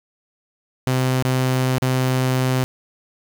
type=tone with dropouts; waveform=sawtooth; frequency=129.1 Hz; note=C3; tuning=23 cents flat; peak=-13 dBFS; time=0.87-2.64 s; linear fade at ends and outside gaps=0 ms; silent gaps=1.225-1.25 / 1.783-1.821 s; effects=7-bit